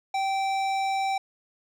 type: tone with hard clipping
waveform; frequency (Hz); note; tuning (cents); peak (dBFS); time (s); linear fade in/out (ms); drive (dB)
sine; 777; G5; -16; -26; 0.14-1.18; 5; 14
effects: none